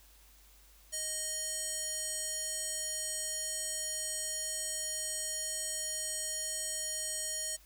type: tone with band-pass filter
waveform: square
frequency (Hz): 623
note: D#5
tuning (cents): +2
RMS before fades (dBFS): -37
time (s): 0.92-7.57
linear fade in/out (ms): 20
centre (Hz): 8000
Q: 2.8
effects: added 50 Hz sine -60 dBFS peak until 7.65 s + white hiss -62 dBFS RMS until 7.65 s